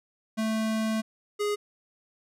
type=tone pair in turn; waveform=square; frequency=220 / 414.3 Hz; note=A3 / G#4; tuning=0 / -4 cents; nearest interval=major seventh; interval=1096 cents; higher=second; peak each=-26 dBFS; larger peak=neither; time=0.37-1.02 / 1.39-1.56 s; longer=first; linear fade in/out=20 ms; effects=low-pass 12000 Hz 12 dB/octave